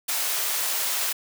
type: high-pass noise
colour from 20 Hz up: white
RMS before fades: -26 dBFS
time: 0.08-1.13 s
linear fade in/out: 10 ms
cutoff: 570 Hz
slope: 12 dB/octave
effects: none